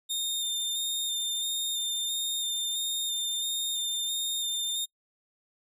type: tone with vibrato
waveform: sawtooth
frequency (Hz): 3638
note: A#7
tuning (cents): -43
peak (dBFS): -26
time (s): 0.09-4.86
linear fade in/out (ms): 20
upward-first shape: square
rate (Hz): 1.5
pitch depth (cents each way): 15
effects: noise-tail reverb RT60 0.1 s tail -25 dB re dry